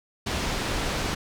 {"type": "low-pass noise", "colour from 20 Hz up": "pink", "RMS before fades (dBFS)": -28, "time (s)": [0.26, 1.15], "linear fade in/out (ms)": 10, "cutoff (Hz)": 6100, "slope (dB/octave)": 12, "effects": []}